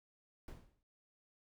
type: noise with exponential decay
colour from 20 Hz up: brown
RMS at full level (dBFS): -45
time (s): 0.48-0.83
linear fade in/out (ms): 1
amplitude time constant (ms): 74
effects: none